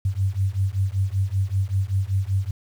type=beating tone pair; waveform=sine; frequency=94.2 / 99.4 Hz; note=F#2 / G2; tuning=+32 / +25 cents; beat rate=5.2 Hz; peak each=-23 dBFS; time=0.05-2.51 s; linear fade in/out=5 ms; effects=8-bit